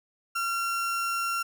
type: tone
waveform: 35% pulse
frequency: 1370 Hz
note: F6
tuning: 34 cents flat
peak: -25 dBFS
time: 0.35-1.43 s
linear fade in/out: 10 ms
effects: none